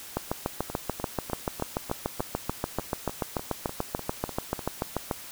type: two click trains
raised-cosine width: 1 ms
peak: -12 / -20 dBFS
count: 35 / 14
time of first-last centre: 0.17-5.112 / 0.7-4.592 s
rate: 6.88 / 3.34 Hz
effects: white hiss -43 dBFS RMS until 5.31 s